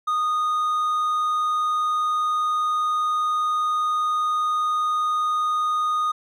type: tone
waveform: triangle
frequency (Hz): 1235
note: D#6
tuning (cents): -13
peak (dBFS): -18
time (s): 0.07-6.12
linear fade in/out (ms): 10
effects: none